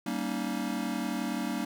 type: chord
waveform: square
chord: Eb dominant seventh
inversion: first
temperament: just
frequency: 194.45 / 233.3 / 280 / 311.1 Hz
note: G3 / Bb3 / Db4 / Eb4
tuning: -14 / +2 / +18 / 0 cents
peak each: -37 / -35 / -37 / -38 dBFS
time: 0.06-1.65 s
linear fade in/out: 5 ms
effects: none